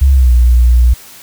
sine tone with pitch glide, 67.8 to 60.4 Hz, C#2 to B1, -38 to -38 cents, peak -4 dBFS, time 0.01-0.94 s, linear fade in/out 10 ms, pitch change -200 cents, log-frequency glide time 0.12-0.32 s, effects white hiss -36 dBFS RMS until 1.22 s

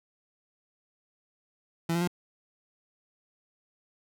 30% pulse tone with pitch steps, 166.7 / 171.68 / 176.82 Hz, E3 / F3 / F3, +20 / -29 / +22 cents, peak -23 dBFS, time 1.89-2.076 s, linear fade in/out 5 ms, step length 62 ms, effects none

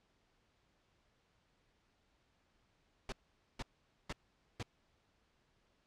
pink noise bursts, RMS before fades -41 dBFS, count 4, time 3.09-4.628 s, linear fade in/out 2 ms, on 32 ms, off 470 ms, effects pink hiss -75 dBFS RMS until 5.86 s + low-pass 5000 Hz 12 dB/octave

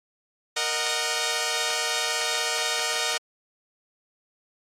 5% pulse chord, D# minor, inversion second, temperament equal with one note detuned, 466.2 / 616.2 / 740 Hz, A#4 / D#5 / F#5, 0 / -17 / 0 cents, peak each -17 dBFS, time 0.56-3.18 s, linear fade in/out 10 ms, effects low-pass 10000 Hz 12 dB/octave + AAC 64 kbps

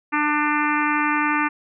harmonic tone, 298.1 Hz, D4, 26 cents sharp, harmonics 1 / 3 / 4 / 5 / 6 / 7 / 8 / 9, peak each -24 / -25 / -24 / -27 / -27 / -29 / -29 / -34 dBFS, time 0.12-1.49 s, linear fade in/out 20 ms, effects none

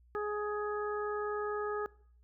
harmonic tone, 417.8 Hz, G#4, 10 cents sharp, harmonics 1 / 2 / 3 / 4, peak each -34 / -43 / -39 / -45 dBFS, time 0.15-1.86 s, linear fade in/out 0 ms, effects noise-tail reverb RT60 0.6 s tail -22 dB re dry + added 60 Hz sine -60 dBFS peak until 2.23 s

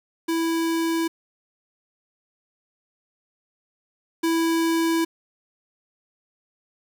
square tone pair in turn, 329.6 / 329.6 Hz, E4 / E4, 0 / 0 cents, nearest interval unison, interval 0 cents, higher neither, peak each -22 / -20 dBFS, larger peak second, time 0.28-1.08 / 4.23-5.05 s, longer second, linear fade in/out 10 ms, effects 8-bit

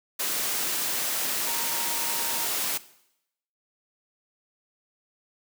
sine tone in noise, 931 Hz, A#5, 2 cents flat, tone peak -37 dBFS, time 1.46-2.46 s, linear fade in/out 10 ms, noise white, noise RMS -28 dBFS, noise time 0.19-2.78 s, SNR -12 dB, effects noise-tail reverb RT60 0.8 s tail -18 dB re dry + high-pass 200 Hz 12 dB/octave

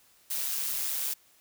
blue noise with amplitude modulation, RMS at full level -29 dBFS, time 0.3-1.14 s, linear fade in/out 10 ms, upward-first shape sine, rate 140 Hz, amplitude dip 55%, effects white hiss -62 dBFS RMS until 1.4 s

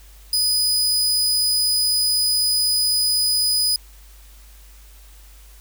sawtooth tone, 4978 Hz, D#8, in tune, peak -14 dBFS, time 0.33-3.76 s, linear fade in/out 2 ms, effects added 50 Hz sine -43 dBFS peak until 5.6 s + white hiss -51 dBFS RMS until 5.6 s

